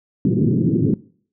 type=band-pass noise; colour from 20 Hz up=pink; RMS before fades=-17 dBFS; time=0.25-0.94 s; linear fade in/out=2 ms; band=110 to 380 Hz; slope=48 dB/octave; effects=noise-tail reverb RT60 0.5 s tail -21 dB re dry